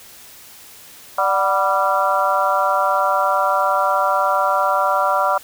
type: harmonic tone with a mistuned harmonic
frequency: 196 Hz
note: G3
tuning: in tune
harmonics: 3 / 4 / 5 / 6 / 7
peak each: -21 / -21 / -21 / -21 / -21 dBFS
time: 1.18-5.38 s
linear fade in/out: 5 ms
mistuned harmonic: 4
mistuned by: -74 cents
effects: white hiss -42 dBFS RMS until 5.43 s